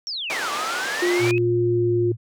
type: exponential two-way sweep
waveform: sine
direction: down then up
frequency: 5700 to 1136 to 2593 Hz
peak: -26 dBFS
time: 0.07-1.38 s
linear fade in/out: 0 ms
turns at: 0.51 s
type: band-pass noise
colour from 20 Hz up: pink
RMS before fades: -29 dBFS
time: 0.3-1.31 s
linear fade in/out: 0 ms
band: 540 to 6500 Hz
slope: 12 dB/octave
type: tone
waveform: sine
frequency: 352.8 Hz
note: F4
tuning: 18 cents sharp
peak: -18 dBFS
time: 1.02-2.12 s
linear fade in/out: 5 ms
type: tone with pitch glide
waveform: sine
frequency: 117.3 to 113.17 Hz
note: A#2 to A2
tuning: +11 to +49 cents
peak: -23 dBFS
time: 1.19-2.17 s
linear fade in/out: 50 ms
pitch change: -62 cents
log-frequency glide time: 1.59-1.97 s
effects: none